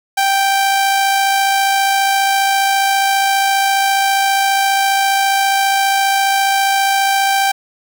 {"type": "tone with amplitude modulation", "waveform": "sawtooth", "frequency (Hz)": 784, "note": "G5", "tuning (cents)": 0, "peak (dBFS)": -7, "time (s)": [0.17, 7.52], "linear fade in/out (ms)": 10, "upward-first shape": "sine", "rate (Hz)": 54.8, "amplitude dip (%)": 25, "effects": []}